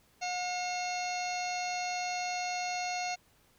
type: harmonic tone with a mistuned harmonic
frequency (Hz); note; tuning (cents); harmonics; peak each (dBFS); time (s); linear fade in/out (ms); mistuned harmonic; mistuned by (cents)
721; F#5; -45; 1 / 2 / 3 / 4 / 5 / 6 / 7 / 8 / 9; -34 / -47 / -41 / -42 / -51 / -42 / -50 / -47 / -44; 0.21-3.16; 20; 4; -100
effects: pink hiss -66 dBFS RMS until 3.58 s